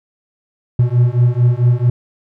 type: beating tone pair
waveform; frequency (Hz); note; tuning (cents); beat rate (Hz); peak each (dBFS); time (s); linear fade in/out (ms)
triangle; 119.7 / 124.2; A#2 / B2; +46 / +10; 4.5; -11; 0.79-1.9; 5
effects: none